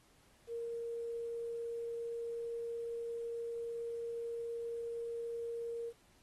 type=tone with quantisation; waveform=sine; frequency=466.2 Hz; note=A#4; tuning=in tune; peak=-38 dBFS; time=0.47-5.93 s; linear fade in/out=50 ms; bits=11; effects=pink hiss -68 dBFS RMS until 6.22 s + AAC 32 kbps